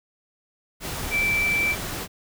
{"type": "tone in noise", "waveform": "sine", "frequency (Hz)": 2333, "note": "D7", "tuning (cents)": -12, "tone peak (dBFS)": -20, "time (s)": [1.1, 1.76], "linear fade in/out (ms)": 50, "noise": "pink", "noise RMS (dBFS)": -31, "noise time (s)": [0.8, 2.08], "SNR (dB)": 8, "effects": []}